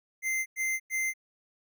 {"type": "tone bursts", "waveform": "square", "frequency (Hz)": 2081, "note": "C7", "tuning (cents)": -10, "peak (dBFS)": -28, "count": 3, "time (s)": [0.22, 1.138], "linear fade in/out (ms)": 50, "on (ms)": 240, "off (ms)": 99, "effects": []}